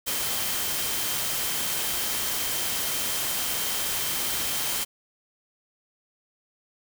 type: tone in noise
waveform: sine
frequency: 3136 Hz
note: G7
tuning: in tune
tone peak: -38 dBFS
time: 0.06-4.85 s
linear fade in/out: 20 ms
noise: white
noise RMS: -28 dBFS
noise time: 0.06-4.85 s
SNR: -13 dB
effects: none